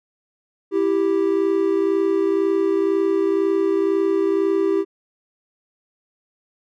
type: tone pair together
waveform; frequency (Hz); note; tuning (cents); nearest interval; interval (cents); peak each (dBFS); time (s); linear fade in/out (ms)
triangle; 330 / 392; E4 / G4; +2 / 0; minor third; 298; -19 / -16; 0.71-4.85; 50
effects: none